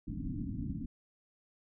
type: low-pass noise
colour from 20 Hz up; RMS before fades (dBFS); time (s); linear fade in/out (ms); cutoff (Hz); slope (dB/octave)
white; -38; 0.07-0.86; 10; 300; 96
effects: none